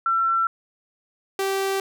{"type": "tone pair in turn", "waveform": ["sine", "sawtooth"], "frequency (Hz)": [1348, 388.9], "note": ["E6", "G4"], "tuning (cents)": [38, -14], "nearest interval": "octave + minor seventh", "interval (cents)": 2152, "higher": "first", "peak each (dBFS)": -18, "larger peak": "neither", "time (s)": [[0.06, 0.47], [1.39, 1.8]], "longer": "neither", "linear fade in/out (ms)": 2, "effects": []}